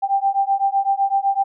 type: beating tone pair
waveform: sine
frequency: 784 / 791.9 Hz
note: G5 / G5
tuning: 0 / +17 cents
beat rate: 7.9 Hz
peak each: -19 dBFS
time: 0.02-1.44 s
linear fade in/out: 20 ms
effects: none